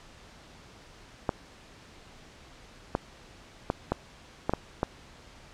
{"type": "clicks", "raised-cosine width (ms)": 1, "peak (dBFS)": -11, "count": 7, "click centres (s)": [1.292, 2.951, 3.701, 3.92, 4.495, 4.536, 4.831], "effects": ["pink hiss -52 dBFS RMS until 5.53 s", "low-pass 6000 Hz 12 dB/octave"]}